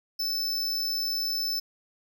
square tone, 5274 Hz, E8, in tune, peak -27 dBFS, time 0.19-1.6 s, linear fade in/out 10 ms, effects none

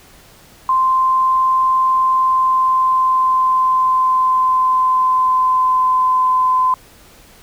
sine tone with pitch glide, 1042 to 1023.5 Hz, C6 to C6, -7 to -38 cents, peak -11 dBFS, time 0.69-6.74 s, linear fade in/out 2 ms, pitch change -31 cents, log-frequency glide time 2-6.33 s, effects pink hiss -45 dBFS RMS until 7.42 s

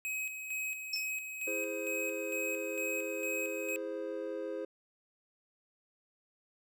square tone with tremolo, 2540 Hz, D#7, 35 cents sharp, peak -35 dBFS, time 0.05-3.76 s, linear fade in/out 0 ms, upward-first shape square, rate 2.2 Hz, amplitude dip 50%
sine tone with exponential decay, 5330 Hz, E8, 18 cents sharp, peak -29 dBFS, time 0.93-1.11 s, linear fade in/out 5 ms, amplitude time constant 37 ms
triangle chord, E augmented, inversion none, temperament equal, 329.6 / 415.3 / 523.3 Hz, E4 / G#4 / B#4, 0 / 0 / 0 cents, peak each -40 / -39 / -37 dBFS, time 1.47-4.65 s, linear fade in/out 5 ms
effects none

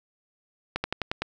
slowing click train, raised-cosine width 0.3 ms, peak -11 dBFS, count 6, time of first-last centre 0.76-1.22 s, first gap 80 ms, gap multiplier 1.07, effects none

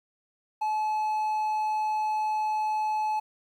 triangle tone, 859 Hz, A5, 42 cents flat, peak -23 dBFS, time 0.61-3.2 s, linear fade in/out 10 ms, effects 10-bit

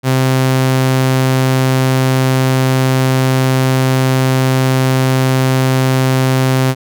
sawtooth tone, 130.81 Hz, C3, in tune, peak -6 dBFS, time 0.03-6.75 s, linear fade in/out 50 ms, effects none

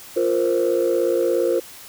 sine chord, F suspended fourth, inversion none, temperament equal, 349.2 / 466.2 / 523.3 Hz, F4 / Bb4 / C5, 0 / 0 / 0 cents, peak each -20 dBFS, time 0.16-1.6 s, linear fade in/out 10 ms, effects tanh soft clip ceiling -11 dBFS + white hiss -41 dBFS RMS until 1.88 s

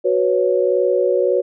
sine chord, F# suspended fourth, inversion none, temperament just, 370 / 493.3 / 555 Hz, F#4 / B4 / C#5, 0 / -2 / +2 cents, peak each -18 dBFS, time 0.04-1.42 s, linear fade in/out 20 ms, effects none

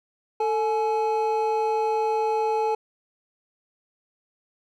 triangle tone pair together, 444.4 / 848 Hz, A4 / G#5, +17 / +36 cents, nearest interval major seventh, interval 1119 cents, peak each -22 / -22 dBFS, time 0.4-2.75 s, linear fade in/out 5 ms, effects none

